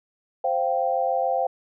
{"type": "tone cluster", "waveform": "sine", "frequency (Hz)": [525, 694, 781], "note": ["C5", "F5", "G5"], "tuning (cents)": [6, -11, -7], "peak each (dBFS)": -25, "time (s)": [0.44, 1.47], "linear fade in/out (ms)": 5, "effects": []}